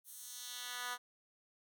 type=tone with high-pass filter sweep; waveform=10% pulse; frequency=246.1 Hz; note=B3; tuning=6 cents flat; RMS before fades=-45 dBFS; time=0.04-0.98 s; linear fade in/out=50 ms; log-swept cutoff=12000 to 1100 Hz; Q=1; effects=none